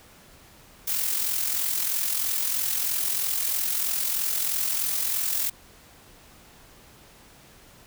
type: noise with amplitude modulation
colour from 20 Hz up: blue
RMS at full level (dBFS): -24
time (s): 0.87-5.5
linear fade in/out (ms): 10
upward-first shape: sine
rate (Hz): 43.1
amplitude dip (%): 50
effects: pink hiss -52 dBFS RMS until 7.86 s